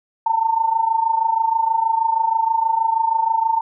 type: tone with amplitude modulation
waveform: sine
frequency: 901 Hz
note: A5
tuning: 41 cents sharp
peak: -12 dBFS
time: 0.26-3.61 s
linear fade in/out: 5 ms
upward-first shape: sine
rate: 26.3 Hz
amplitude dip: 75%
effects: none